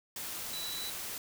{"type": "tone in noise", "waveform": "sine", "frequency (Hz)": 3951, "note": "B7", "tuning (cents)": 0, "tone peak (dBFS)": -39, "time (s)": [0.53, 0.9], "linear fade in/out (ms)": 2, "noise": "white", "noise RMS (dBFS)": -40, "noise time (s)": [0.16, 1.18], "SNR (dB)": -2, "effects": []}